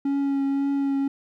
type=tone with vibrato; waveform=triangle; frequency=277.2 Hz; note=C#4; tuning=in tune; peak=-19 dBFS; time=0.05-1.08 s; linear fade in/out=5 ms; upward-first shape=triangle; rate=1.9 Hz; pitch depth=17 cents each way; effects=none